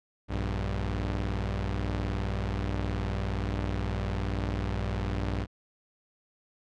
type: tone pair together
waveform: sawtooth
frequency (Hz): 59.04 / 98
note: A#1 / G2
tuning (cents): +23 / 0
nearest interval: major sixth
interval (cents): 877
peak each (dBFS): -27 / -28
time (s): 0.28-5.47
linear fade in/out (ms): 50
effects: low-pass 4000 Hz 12 dB/octave